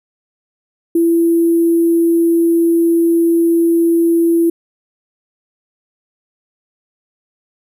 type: tone with sample-and-hold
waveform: sine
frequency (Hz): 335.4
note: E4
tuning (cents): +30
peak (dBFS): -9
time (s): 0.95-4.5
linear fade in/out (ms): 5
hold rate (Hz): 11025
effects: none